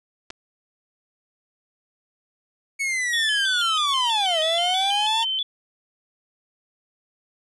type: clicks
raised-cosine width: 0.2 ms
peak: -19 dBFS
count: 2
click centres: 0.303 / 0.306 s
type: linear two-way sweep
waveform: 45% pulse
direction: down then up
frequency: 2230 to 622.3 to 922 Hz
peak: -22 dBFS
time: 2.79-5.25 s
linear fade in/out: 20 ms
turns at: 4.4 s
type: tone with vibrato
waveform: sine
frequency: 3261 Hz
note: G#7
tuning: 32 cents flat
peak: -22 dBFS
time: 3.13-5.43 s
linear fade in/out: 5 ms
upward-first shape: square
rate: 3.1 Hz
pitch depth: 98 cents each way
effects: resampled to 24000 Hz